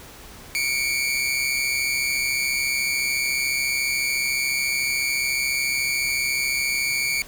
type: tone pair together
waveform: sawtooth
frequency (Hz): 2215 / 2349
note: C#7 / D7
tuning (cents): -2 / 0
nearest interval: minor second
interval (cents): 102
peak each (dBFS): -21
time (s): 0.55-7.22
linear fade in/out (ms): 0
effects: pink hiss -43 dBFS RMS until 7.27 s